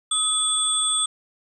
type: tone cluster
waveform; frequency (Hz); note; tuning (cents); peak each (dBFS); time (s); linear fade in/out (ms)
sine; 1270 / 3452 / 8260; D#6 / A7 / C9; +35 / -34 / -23; -30 / -23 / -22; 0.11-1.06; 5
effects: none